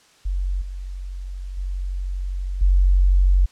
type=tone with level steps; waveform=sine; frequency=46.25 Hz; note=F#1; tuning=in tune; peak=-20 / -28 / -23 / -12 dBFS; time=0.25-3.46 s; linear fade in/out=10 ms; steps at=0.61 / 1.57 / 2.61 s; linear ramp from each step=10 ms; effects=white hiss -54 dBFS RMS until 3.51 s + low-pass 7000 Hz 12 dB/octave